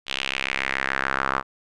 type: tone with band-pass filter sweep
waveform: sawtooth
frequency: 67 Hz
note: C2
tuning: 42 cents sharp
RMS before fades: -26 dBFS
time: 0.06-1.43 s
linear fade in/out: 50 ms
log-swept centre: 3200 to 1200 Hz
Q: 3.1
effects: resampled to 24000 Hz